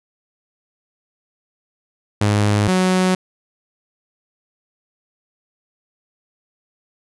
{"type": "tone pair in turn", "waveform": "sawtooth", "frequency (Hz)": [103.83, 185], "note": ["G#2", "F#3"], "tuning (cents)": [0, 0], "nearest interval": "minor seventh", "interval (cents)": 1000, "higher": "second", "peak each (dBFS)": -10, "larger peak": "neither", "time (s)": [[2.21, 2.68], [2.68, 3.15]], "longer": "neither", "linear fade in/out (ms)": 5, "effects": ["resampled to 24000 Hz"]}